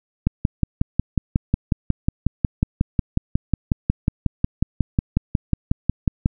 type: click train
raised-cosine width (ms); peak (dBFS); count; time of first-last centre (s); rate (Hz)
5; -4; 34; 0.27-6.259; 5.51
effects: none